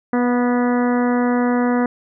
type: harmonic tone with a mistuned harmonic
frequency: 244.9 Hz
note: B3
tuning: 14 cents flat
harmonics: 1 / 2 / 3 / 4 / 5 / 6 / 7 / 8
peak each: -16 / -22 / -26 / -28 / -30 / -32 / -33 / -34 dBFS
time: 0.13-1.86 s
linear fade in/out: 2 ms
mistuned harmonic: 3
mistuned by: -17 cents
effects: none